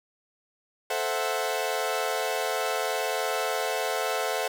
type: chord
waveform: sawtooth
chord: F# half-diminished seventh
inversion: first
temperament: equal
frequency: 440 / 523.3 / 659.3 / 740 Hz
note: A4 / C5 / E5 / F#5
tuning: 0 / 0 / 0 / 0 cents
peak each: -28 dBFS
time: 0.9-4.48 s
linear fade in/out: 5 ms
effects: none